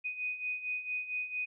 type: beating tone pair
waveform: sine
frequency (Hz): 2489 / 2493.4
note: D#7 / D#7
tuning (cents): 0 / +3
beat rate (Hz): 4.4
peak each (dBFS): -40 / -35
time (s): 0.04-1.46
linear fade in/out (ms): 20
effects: none